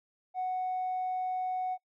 triangle tone with tanh clipping, 740 Hz, F#5, in tune, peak -30 dBFS, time 0.34-1.78 s, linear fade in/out 50 ms, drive 5 dB, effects noise-tail reverb RT60 0.1 s tail -25 dB re dry

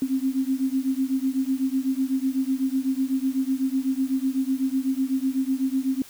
sine beating tone pair, 261.6 / 269.6 Hz, C4 / C#4, 0 / -48 cents, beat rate 8 Hz, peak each -24 / -25 dBFS, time 0.02-6.02 s, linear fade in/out 2 ms, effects white hiss -47 dBFS RMS until 6.09 s

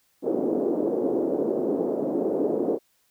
pink band-pass noise, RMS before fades -25 dBFS, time 0.22-2.79 s, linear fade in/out 50 ms, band 290 to 500 Hz, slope 24 dB/octave, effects white hiss -67 dBFS RMS until 3.1 s

